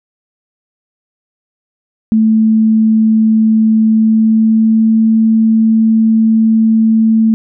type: tone with pitch glide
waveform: sine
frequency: 220 to 222.3 Hz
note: A3 to A3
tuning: 0 to +18 cents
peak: -6 dBFS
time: 2.12-7.34 s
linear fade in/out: 0 ms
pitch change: +18 cents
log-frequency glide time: 3.87-5 s
effects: none